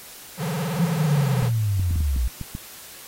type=tone with vibrato; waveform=square; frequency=161.1 Hz; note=E3; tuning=39 cents flat; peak=-25 dBFS; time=0.37-1.51 s; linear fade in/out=50 ms; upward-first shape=sine; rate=18 Hz; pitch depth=260 cents each way
type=linear sweep; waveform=sine; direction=down; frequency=173.4 to 55.7 Hz; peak=-19 dBFS; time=0.79-2.28 s; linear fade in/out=5 ms
type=clicks; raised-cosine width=5 ms; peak=-18 dBFS; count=8; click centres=1.424 / 1.796 / 1.909 / 1.959 / 2.006 / 2.163 / 2.413 / 2.551 s
effects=white hiss -42 dBFS RMS until 3.07 s + AAC 48 kbps